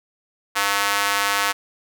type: tone with high-pass filter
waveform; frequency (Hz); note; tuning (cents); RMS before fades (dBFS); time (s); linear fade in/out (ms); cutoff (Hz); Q
square; 100.6; G2; +45; -21; 0.55-1.53; 20; 1200; 1.2
effects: none